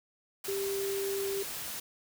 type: tone in noise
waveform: sine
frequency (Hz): 393.9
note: G4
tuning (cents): +8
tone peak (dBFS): -31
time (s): 0.48-1.43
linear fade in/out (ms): 5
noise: white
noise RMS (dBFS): -39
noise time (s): 0.44-1.8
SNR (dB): +5
effects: none